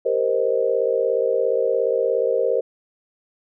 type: chord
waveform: sine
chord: C minor seventh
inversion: second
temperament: equal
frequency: 392 / 466.2 / 523.3 / 622.3 Hz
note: G4 / Bb4 / C5 / Eb5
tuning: 0 / 0 / 0 / 0 cents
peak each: -26 / -21 / -21 / -27 dBFS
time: 0.05-2.61 s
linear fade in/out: 10 ms
effects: none